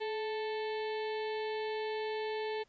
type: harmonic tone with a mistuned harmonic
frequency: 440 Hz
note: A4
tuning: in tune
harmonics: 1 / 2 / 4 / 5 / 6 / 7 / 8 / 9 / 10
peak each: -35 / -41 / -47 / -49 / -51 / -52 / -53 / -54 / -55 dBFS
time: 0-2.64 s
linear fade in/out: 20 ms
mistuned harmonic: 1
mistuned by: -40 cents
effects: pink hiss -70 dBFS RMS until 2.68 s + resampled to 16000 Hz